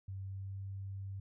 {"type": "tone with pitch glide", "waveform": "sine", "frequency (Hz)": [96.5, 97.51], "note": ["G2", "G2"], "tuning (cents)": [-27, -9], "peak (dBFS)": -40, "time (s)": [0.08, 1.2], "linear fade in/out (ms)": 5, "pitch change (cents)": 18, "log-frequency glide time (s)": [0.25, 0.59], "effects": []}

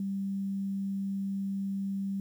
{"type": "tone", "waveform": "sine", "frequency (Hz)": 196, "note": "G3", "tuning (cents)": 0, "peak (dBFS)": -30, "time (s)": [0, 2.2], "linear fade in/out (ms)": 2, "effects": ["10-bit"]}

